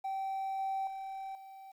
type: tone with level steps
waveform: triangle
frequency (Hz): 774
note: G5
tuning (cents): -22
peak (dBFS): -31 / -29 / -37 / -46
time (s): 0.04-1.72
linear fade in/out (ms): 10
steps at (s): 0.59 / 0.87 / 1.35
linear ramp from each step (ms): 2
effects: tanh soft clip ceiling -28 dBFS + 11-bit